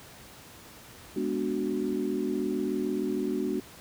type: chord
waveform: sine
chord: G# half-diminished seventh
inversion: none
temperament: equal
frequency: 207.7 / 246.9 / 293.7 / 370 Hz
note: G#3 / B3 / D4 / F#4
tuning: 0 / 0 / 0 / 0 cents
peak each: -34 / -33 / -32 / -31 dBFS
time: 1.16-3.6 s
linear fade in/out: 5 ms
effects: pink hiss -49 dBFS RMS until 3.8 s + high-pass 60 Hz 12 dB/octave